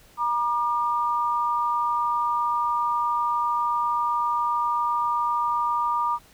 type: tone pair together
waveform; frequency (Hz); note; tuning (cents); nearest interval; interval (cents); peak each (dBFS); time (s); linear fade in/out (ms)
sine; 952.4 / 1200; A#5 / D6; +37 / +37; major third; 400; -24; 0.17-6.19; 50
effects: pink hiss -54 dBFS RMS until 6.33 s